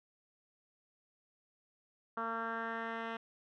10% pulse tone with low-pass filter sweep, 227.6 Hz, A#3, 41 cents flat, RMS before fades -39 dBFS, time 2.17-3.17 s, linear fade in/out 5 ms, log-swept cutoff 1300 to 2300 Hz, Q 4, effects none

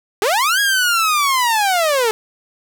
sawtooth linear two-way sweep, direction up then down, 370 to 1661.2 to 425.4 Hz, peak -10 dBFS, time 0.22-2.11 s, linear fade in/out 0 ms, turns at 0.6 s, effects none

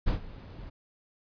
brown noise with ADSR envelope, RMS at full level -25 dBFS, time 0.06-0.7 s, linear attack 20 ms, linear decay 110 ms, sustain -18 dB, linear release 12 ms, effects resampled to 11025 Hz

